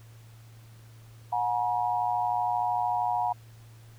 sine tone cluster, 726 / 839 / 956 Hz, F#5 / G#5 / A#5, -33 / +17 / +43 cents, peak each -28 / -31 / -29 dBFS, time 1.32-3.33 s, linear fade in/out 10 ms, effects added 113 Hz sine -48 dBFS peak until 3.98 s + pink hiss -59 dBFS RMS until 3.98 s

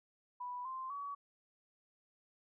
sine tone with pitch steps, 986 / 1045 / 1133 Hz, B5 / C6 / C#6, -3 / -2 / +37 cents, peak -40 dBFS, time 0.4-1.15 s, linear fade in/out 10 ms, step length 250 ms, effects none

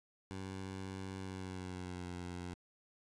15% pulse tone with pitch glide, 95.3 to 88.92 Hz, G2 to F2, -48 to +32 cents, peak -36 dBFS, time 0.31-2.54 s, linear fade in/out 0 ms, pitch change -120 cents, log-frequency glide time 1.21-2.09 s, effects resampled to 22050 Hz

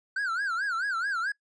triangle tone with vibrato, 1487 Hz, F#6, 8 cents sharp, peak -25 dBFS, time 0.16-1.32 s, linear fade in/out 5 ms, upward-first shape sine, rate 4.6 Hz, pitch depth 200 cents each way, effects noise-tail reverb RT60 0.1 s tail -21 dB re dry + resampled to 22050 Hz

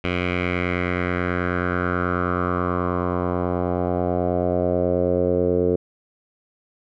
10% pulse tone with low-pass filter sweep, 89.3 Hz, F2, 39 cents sharp, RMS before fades -22 dBFS, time 0.04-5.76 s, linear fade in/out 5 ms, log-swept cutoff 2600 to 450 Hz, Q 3.8, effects none

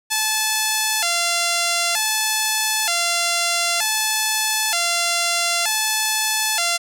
5% pulse tone with vibrato, 773 Hz, G5, 24 cents flat, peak -6 dBFS, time 0.1-6.78 s, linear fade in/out 20 ms, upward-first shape square, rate 0.54 Hz, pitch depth 200 cents each way, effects none

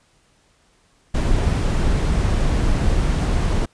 brown noise, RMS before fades -18 dBFS, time 1.14-3.66 s, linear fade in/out 10 ms, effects pink hiss -59 dBFS RMS until 3.73 s + resampled to 22050 Hz

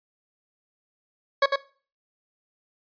20% pulse tone with echo, 554.4 Hz, C#5, in tune, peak -11 dBFS, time 1.42-1.46 s, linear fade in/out 5 ms, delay 100 ms, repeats 1, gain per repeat -4 dB, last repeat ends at 1.56 s, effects noise-tail reverb RT60 0.4 s tail -19 dB re dry + resampled to 11025 Hz

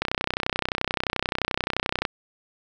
click train, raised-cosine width 0.3 ms, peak -7 dBFS, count 65, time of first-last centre 0.02-2.052 s, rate 31.5 Hz, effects none

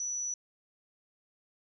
sine tone, 5920 Hz, F#8, in tune, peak -32 dBFS, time 0-0.34 s, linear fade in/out 2 ms, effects none

